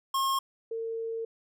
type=tone pair in turn; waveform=square / sine; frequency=1077 / 453.8 Hz; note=C6 / A#4; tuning=+50 / -47 cents; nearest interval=octave + minor third; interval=1497 cents; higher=first; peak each=-26 / -31 dBFS; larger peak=first; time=0.14-0.39 / 0.71-1.25 s; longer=second; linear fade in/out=5 ms; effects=none